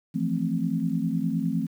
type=chord; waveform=sine; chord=F major seventh; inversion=third; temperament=equal; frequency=164.81 / 174.61 / 220 / 261.6 Hz; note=E3 / F3 / A3 / C4; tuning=0 / 0 / 0 / 0 cents; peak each=-29 dBFS; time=0.14-1.67 s; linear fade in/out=20 ms; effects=9-bit